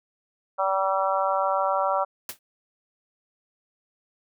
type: harmonic tone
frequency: 192.4 Hz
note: G3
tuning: 32 cents flat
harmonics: 3 / 4 / 5 / 6 / 7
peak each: -26 / -27 / -28 / -29 / -29 dBFS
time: 0.58-2.05 s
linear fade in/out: 20 ms
type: noise with exponential decay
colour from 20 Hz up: white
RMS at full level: -29 dBFS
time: 2.29-2.39 s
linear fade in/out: 2 ms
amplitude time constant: 20 ms
effects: none